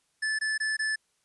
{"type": "tone bursts", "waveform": "square", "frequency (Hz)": 1742, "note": "A6", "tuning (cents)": -18, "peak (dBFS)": -27, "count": 4, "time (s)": [0.22, 0.96], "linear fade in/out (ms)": 10, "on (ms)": 170, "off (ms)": 20, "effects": ["white hiss -72 dBFS RMS until 1.24 s", "resampled to 24000 Hz"]}